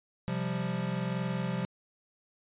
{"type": "chord", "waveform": "square", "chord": "C suspended fourth", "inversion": "none", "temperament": "equal", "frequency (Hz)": [130.81, 174.61, 196], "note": ["C3", "F3", "G3"], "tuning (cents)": [0, 0, 0], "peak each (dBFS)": [-36, -34, -37], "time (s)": [0.28, 1.65], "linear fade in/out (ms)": 0, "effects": ["resampled to 8000 Hz"]}